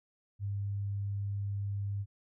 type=tone; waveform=sine; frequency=100.4 Hz; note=G2; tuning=42 cents sharp; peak=-32 dBFS; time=0.39-2.06 s; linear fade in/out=50 ms; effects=none